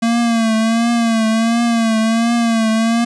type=tone with vibrato; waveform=square; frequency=228.1 Hz; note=A#3; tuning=37 cents flat; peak=-13 dBFS; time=0.02-3.05 s; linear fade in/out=10 ms; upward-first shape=triangle; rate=1.4 Hz; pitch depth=67 cents each way; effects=resampled to 22050 Hz + 8-bit